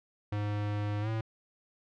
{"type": "tone with pitch glide", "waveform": "square", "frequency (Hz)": [103.83, 111.28], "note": ["G#2", "A2"], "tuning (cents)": [0, 20], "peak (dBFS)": -31, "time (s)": [0.32, 1.21], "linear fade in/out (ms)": 5, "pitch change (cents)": 120, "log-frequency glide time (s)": [1.01, 1.09], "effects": ["low-pass 3000 Hz 12 dB/octave"]}